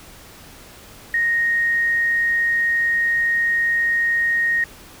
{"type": "tone", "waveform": "sine", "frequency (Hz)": 1864.7, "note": "A#6", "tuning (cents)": 0, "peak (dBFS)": -16, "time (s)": [1.14, 4.64], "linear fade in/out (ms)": 2, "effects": ["pink hiss -43 dBFS RMS until 5 s"]}